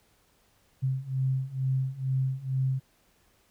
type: beating tone pair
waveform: sine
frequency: 130.81 / 133.01 Hz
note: C3 / C3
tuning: 0 / +29 cents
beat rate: 2.2 Hz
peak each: -30 / -28 dBFS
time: 0.82-2.8 s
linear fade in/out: 20 ms
effects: pink hiss -66 dBFS RMS until 3.5 s

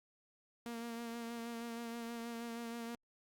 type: tone with vibrato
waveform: sawtooth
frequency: 233.1 Hz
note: A#3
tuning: in tune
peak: -38 dBFS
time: 0.66-2.95 s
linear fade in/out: 0 ms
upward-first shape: sine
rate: 6.3 Hz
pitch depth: 25 cents each way
effects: Opus 48 kbps

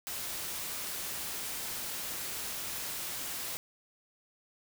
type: noise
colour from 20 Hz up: white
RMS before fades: -38 dBFS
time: 0.07-3.57 s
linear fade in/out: 0 ms
effects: none

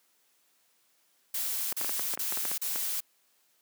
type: noise bursts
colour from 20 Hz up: blue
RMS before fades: -32 dBFS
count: 4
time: 1.34-3.005 s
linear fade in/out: 5 ms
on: 390 ms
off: 35 ms
type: clicks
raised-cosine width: 0.5 ms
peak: -21 dBFS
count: 12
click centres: 1.724 / 1.813 / 1.846 / 1.894 / 1.995 / 2.137 / 2.175 / 2.324 / 2.373 / 2.453 / 2.515 / 2.759 s
effects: white hiss -69 dBFS RMS until 3.61 s + high-pass 200 Hz 12 dB/octave

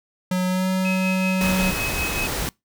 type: tone with pitch glide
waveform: square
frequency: 183.4 to 187.15 Hz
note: F#3 to F#3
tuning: -15 to +20 cents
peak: -20 dBFS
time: 0.31-1.71 s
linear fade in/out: 5 ms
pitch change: +35 cents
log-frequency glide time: 0.46-0.69 s
type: tone with tremolo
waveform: sine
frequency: 2550 Hz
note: D#7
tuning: 42 cents sharp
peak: -24 dBFS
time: 0.85-2.27 s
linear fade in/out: 0 ms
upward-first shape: sine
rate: 5.3 Hz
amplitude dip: 60%
type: noise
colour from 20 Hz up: pink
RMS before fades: -26 dBFS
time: 1.41-2.49 s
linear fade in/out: 0 ms
effects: noise-tail reverb RT60 0.2 s tail -25 dB re dry

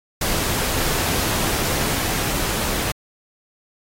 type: noise with level ramp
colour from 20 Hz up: pink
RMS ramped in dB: -21 to -24 dBFS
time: 0.21-2.92 s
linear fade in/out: 5 ms
effects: AAC 48 kbps

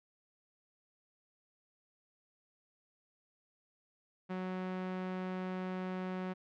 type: tone with low-pass filter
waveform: sawtooth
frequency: 185 Hz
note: F#3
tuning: in tune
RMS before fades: -39 dBFS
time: 4.29-6.34 s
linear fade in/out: 20 ms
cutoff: 2200 Hz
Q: 0.79
effects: none

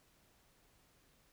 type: silence
effects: pink hiss -70 dBFS RMS until 1.32 s

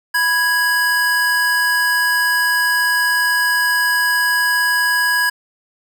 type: tone pair together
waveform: square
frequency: 986 / 1656.6 Hz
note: B5 / G#6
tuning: -3 / -5 cents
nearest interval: major sixth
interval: 898 cents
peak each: -23 / -15 dBFS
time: 0.14-5.3 s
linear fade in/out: 10 ms
effects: none

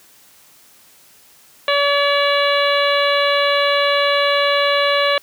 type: harmonic tone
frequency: 570 Hz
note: C#5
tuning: 48 cents sharp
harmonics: 1 / 2 / 3 / 4 / 5 / 6 / 7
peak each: -17 / -20 / -22 / -23 / -24 / -25 / -25 dBFS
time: 1.68-5.18 s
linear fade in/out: 2 ms
effects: white hiss -49 dBFS RMS until 5.22 s + high-pass 60 Hz 12 dB/octave

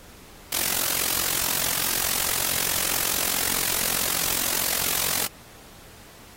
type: noise with amplitude modulation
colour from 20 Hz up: white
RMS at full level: -21 dBFS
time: 0.52-5.27 s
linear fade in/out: 5 ms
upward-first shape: sine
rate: 44.7 Hz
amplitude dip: 90%
effects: pink hiss -48 dBFS RMS until 6.36 s + AAC 48 kbps

